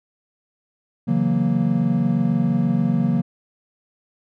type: chord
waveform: triangle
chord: F# dominant seventh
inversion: second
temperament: equal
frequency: 138.59 / 164.81 / 185 / 233.1 Hz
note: C#3 / E3 / F#3 / A#3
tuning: 0 / 0 / 0 / 0 cents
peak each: -22 / -21 / -20 / -19 dBFS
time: 1.07-3.22 s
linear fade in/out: 20 ms
effects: none